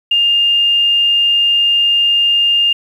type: tone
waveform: sine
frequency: 2812 Hz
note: F7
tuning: 11 cents sharp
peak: -9 dBFS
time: 0.11-2.73 s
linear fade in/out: 5 ms
effects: 7-bit